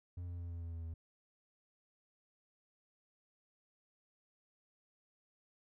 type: tone with pitch steps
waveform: triangle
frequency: 88.2 / 87.14 / 86.09 / 85.05 / 84.02 / 83.01 / 82.01 Hz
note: F2 / F2 / F2 / F2 / E2 / E2 / E2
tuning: +18 / -3 / -24 / -45 / +34 / +13 / -8 cents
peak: -39 dBFS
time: 0.17-0.94 s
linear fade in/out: 5 ms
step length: 110 ms
effects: none